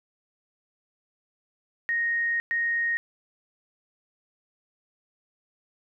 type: tone bursts at uneven times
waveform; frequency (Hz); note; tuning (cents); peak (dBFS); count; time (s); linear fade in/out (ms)
sine; 1864.7; A#6; 0; -23; 2; 1.89-2.4 / 2.51-2.97; 0
effects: none